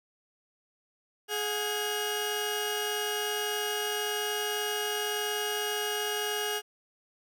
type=tone cluster; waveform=sawtooth; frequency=419.7 / 729 / 1637 / 2875 Hz; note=G#4 / F#5 / G#6 / F7; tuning=+18 / -26 / -25 / +50 cents; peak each=-29 / -36 / -33 / -31 dBFS; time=1.28-6.62 s; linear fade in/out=50 ms; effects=none